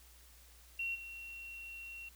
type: tone with level steps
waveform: sine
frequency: 2734 Hz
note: F7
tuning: 37 cents flat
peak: -35 / -45 dBFS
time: 0.79-2.09 s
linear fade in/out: 5 ms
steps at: 0.94 s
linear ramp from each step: 20 ms
effects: added 60 Hz sine -60 dBFS peak until 2.15 s + white hiss -62 dBFS RMS until 2.15 s